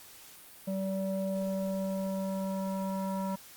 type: tone with low-pass filter sweep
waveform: square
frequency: 192.1 Hz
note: G3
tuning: 35 cents flat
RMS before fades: -33 dBFS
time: 0.67-3.36 s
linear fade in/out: 10 ms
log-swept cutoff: 510 to 1000 Hz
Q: 2.8
effects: white hiss -52 dBFS RMS until 3.56 s + Opus 48 kbps